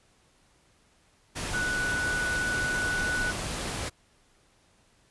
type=tone in noise; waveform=sine; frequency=1480 Hz; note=F#6; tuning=in tune; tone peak=-27 dBFS; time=1.53-3.32 s; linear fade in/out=20 ms; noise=pink; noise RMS=-33 dBFS; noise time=1.35-3.9 s; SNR=+3 dB; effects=pink hiss -64 dBFS RMS until 5.1 s + resampled to 24000 Hz